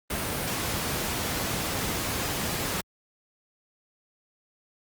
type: noise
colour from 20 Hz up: pink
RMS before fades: -29 dBFS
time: 0.1-2.81 s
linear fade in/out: 5 ms
effects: high-pass 60 Hz 12 dB/octave + Opus 32 kbps

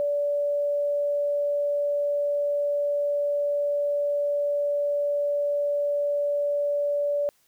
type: tone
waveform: sine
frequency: 578 Hz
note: D5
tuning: 28 cents flat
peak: -22 dBFS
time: 0-7.29 s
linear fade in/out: 0 ms
effects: white hiss -65 dBFS RMS until 7.47 s

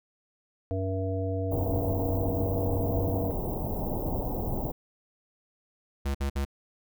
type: harmonic tone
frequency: 95 Hz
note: F#2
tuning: 46 cents sharp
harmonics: 1 / 3 / 5 / 7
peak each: -29 / -35 / -34 / -36 dBFS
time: 0.71-3.31 s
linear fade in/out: 0 ms
type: band-stop noise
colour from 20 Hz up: pink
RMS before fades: -31 dBFS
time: 1.51-4.72 s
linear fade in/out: 10 ms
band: 880 to 16000 Hz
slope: 48 dB/octave
type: tone bursts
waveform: square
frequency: 69.3 Hz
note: C#2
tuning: in tune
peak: -27 dBFS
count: 3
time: 6.05-6.451 s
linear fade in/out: 10 ms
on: 97 ms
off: 55 ms
effects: none

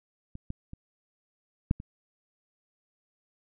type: clicks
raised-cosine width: 5 ms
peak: -28 / -22 / -29 / -11 / -27 dBFS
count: 5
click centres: 0.354 / 0.504 / 0.734 / 1.711 / 1.801 s
effects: none

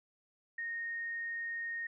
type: tone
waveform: sine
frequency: 1854 Hz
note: A#6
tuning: 10 cents flat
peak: -36 dBFS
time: 0.58-1.87 s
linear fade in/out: 5 ms
effects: none

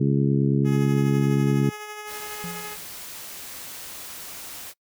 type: harmonic tone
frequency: 69.3 Hz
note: C#2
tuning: in tune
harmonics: 2 / 3 / 4 / 5 / 6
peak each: -20 / -24 / -26 / -28 / -30 dBFS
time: 0-1.7 s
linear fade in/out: 10 ms
type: tone with tremolo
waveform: 10% pulse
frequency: 421.5 Hz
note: G#4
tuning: 26 cents sharp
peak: -25 dBFS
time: 0.64-2.77 s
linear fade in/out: 50 ms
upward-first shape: sine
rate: 12 Hz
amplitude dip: 35%
type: noise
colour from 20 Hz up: white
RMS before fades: -38 dBFS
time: 2.06-4.74 s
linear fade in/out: 50 ms
type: tone with exponential decay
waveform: triangle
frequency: 173.7 Hz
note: F3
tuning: 9 cents flat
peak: -28 dBFS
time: 2.44-2.95 s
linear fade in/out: 0 ms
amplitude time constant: 110 ms
effects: noise-tail reverb RT60 0.1 s tail -23 dB re dry

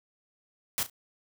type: noise with echo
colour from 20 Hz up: white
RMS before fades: -29 dBFS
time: 0.78-0.83 s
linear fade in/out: 0 ms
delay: 34 ms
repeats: 2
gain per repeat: -13 dB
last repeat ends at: 0.898 s
effects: none

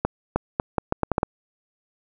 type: accelerating click train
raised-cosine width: 1 ms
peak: -6 dBFS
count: 9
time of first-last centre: 0.05-1.231 s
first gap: 310 ms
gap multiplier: 0.77
effects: none

